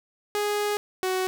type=tone pair in turn; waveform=sawtooth; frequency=414.7 / 372.7 Hz; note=G#4 / F#4; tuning=-3 / +13 cents; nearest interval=major second; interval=184 cents; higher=first; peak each=-20 dBFS; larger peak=neither; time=0.35-0.77 / 1.03-1.27 s; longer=first; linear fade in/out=0 ms; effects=none